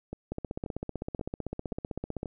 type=two click trains; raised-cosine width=2 ms; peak=-23 / -20 dBFS; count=5 / 31; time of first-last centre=0.13-2.258 / 0.32-2.231 s; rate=1.88 / 15.7 Hz; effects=none